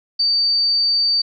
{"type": "tone", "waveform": "sine", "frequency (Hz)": 4608, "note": "D8", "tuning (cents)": -34, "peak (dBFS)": -14, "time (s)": [0.19, 1.22], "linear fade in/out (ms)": 10, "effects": []}